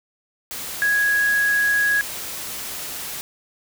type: tone in noise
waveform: sine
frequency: 1661.2 Hz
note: G#6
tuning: in tune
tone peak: -16 dBFS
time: 0.82-2.01 s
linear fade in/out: 0 ms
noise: white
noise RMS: -31 dBFS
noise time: 0.51-3.21 s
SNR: +12 dB
effects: none